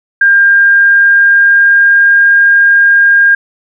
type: tone with pitch glide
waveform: sine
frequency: 1602 to 1613.1 Hz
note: G6 to G6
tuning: +37 to +49 cents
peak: -3 dBFS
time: 0.21-3.35 s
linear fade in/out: 5 ms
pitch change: +12 cents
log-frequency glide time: 0.43-2.34 s
effects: none